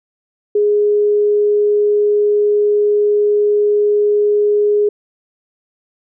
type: tone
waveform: sine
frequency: 415.3 Hz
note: G#4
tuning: in tune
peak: -10 dBFS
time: 0.55-4.89 s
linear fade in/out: 5 ms
effects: none